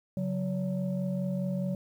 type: tone cluster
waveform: sine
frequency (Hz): 139.7 / 184.5 / 568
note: C#3 / F#3 / C#5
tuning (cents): +14 / -5 / +42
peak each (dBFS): -34 / -29 / -37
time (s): 0.17-1.75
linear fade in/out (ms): 2
effects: tanh soft clip ceiling -21 dBFS + 10-bit